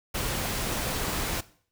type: noise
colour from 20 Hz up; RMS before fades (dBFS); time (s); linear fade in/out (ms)
pink; -30; 0.14-1.41; 10
effects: noise-tail reverb RT60 0.5 s tail -18 dB re dry